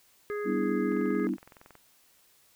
harmonic tone, 415.3 Hz, G#4, in tune, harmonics 1 / 3 / 4 / 5, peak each -31 / -41 / -43 / -45 dBFS, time 0.3-1.27 s, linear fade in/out 0 ms
sine chord, E minor seventh, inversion first, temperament equal, 196 / 246.9 / 293.7 / 329.6 Hz, G3 / B3 / D4 / E4, 0 / 0 / 0 / 0 cents, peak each -32 dBFS, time 0.44-1.37 s, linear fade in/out 50 ms
click train, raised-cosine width 0.5 ms, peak -35 dBFS, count 19, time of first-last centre 0.92-1.753 s, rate 21.6 Hz
effects white hiss -63 dBFS RMS until 2.55 s

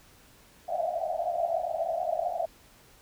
white band-pass noise, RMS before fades -30 dBFS, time 0.68-2.46 s, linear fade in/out 10 ms, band 630 to 720 Hz, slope 96 dB/octave, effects pink hiss -57 dBFS RMS until 3.01 s

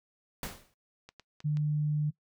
pink noise with exponential decay, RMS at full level -35 dBFS, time 0.43-0.74 s, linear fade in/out 2 ms, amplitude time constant 66 ms
clicks, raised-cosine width 0.2 ms, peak -31 dBFS, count 4, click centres 1.09 / 1.197 / 1.404 / 1.571 s
sine tone, 150 Hz, D3, 37 cents sharp, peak -26 dBFS, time 1.44-2.11 s, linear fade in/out 20 ms
effects noise-tail reverb RT60 0.1 s tail -21 dB re dry

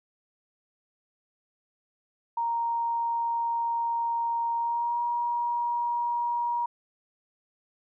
sine tone with pitch glide, 932.3 to 951.9 Hz, A#5 to A#5, 0 to +36 cents, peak -25 dBFS, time 2.37-6.66 s, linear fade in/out 5 ms, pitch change +36 cents, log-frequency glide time 4.57-5.02 s, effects none

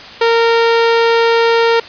sawtooth tone, 461.4 Hz, A#4, 18 cents flat, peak -5 dBFS, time 0.21-1.8 s, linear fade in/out 5 ms, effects white hiss -32 dBFS RMS until 1.88 s + resampled to 11025 Hz

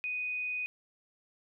sine tone, 2489 Hz, D#7, in tune, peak -32 dBFS, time 0.04-0.66 s, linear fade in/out 0 ms, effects none

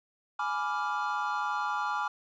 triangle chord, G# diminished seventh, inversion none, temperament equal with one note detuned, 837.4 / 987.8 / 1174.7 / 1396.9 Hz, G#5 / B5 / D6 / F6, +14 / 0 / 0 / 0 cents, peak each -32 / -34 / -32 / -33 dBFS, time 0.39-2.08 s, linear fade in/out 5 ms, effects resampled to 16000 Hz + 10-bit

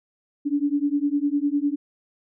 sine beating tone pair, 283.2 / 293.1 Hz, C#4 / D4, +37 / -3 cents, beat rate 9.9 Hz, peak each -23 dBFS, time 0.45-1.76 s, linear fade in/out 20 ms, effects none

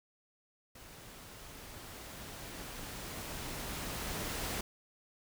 pink noise with level ramp, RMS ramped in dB -53 to -37 dBFS, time 0.75-4.61 s, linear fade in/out 5 ms, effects none

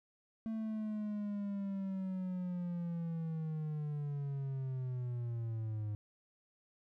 triangle linear sweep, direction down, 223.5 to 104 Hz, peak -34 dBFS, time 0.46-5.95 s, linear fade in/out 0 ms, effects none

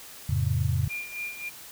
sine chord, F augmented, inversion none, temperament just, 87.31 / 109.13 / 136.42 Hz, F2 / A2 / C#3, 0 / -14 / -27 cents, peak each -27 dBFS, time 0.29-0.88 s, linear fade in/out 5 ms
sine tone with tremolo, 2400 Hz, D7, 37 cents sharp, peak -30 dBFS, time 0.89-1.5 s, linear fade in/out 20 ms, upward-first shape sine, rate 3.7 Hz, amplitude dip 70%
effects white hiss -45 dBFS RMS until 1.71 s

